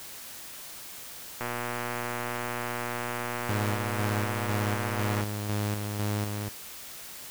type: click train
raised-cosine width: 0.5 ms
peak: -17 dBFS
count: 457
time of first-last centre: 1.41-5.21 s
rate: 120 Hz
type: tone with tremolo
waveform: sawtooth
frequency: 103.9 Hz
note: G#2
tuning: 1 cent sharp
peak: -23 dBFS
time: 3.49-6.49 s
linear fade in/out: 5 ms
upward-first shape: square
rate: 2 Hz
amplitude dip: 40%
effects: white hiss -43 dBFS RMS until 7.3 s